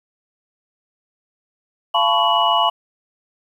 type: tone cluster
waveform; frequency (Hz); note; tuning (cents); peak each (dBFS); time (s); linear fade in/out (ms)
sine; 689 / 866 / 1008 / 1115 / 2933; F5 / A5 / B5 / C#6 / F#7; -24 / -28 / +35 / +10 / -16; -20; 1.94-2.7; 10
effects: 8-bit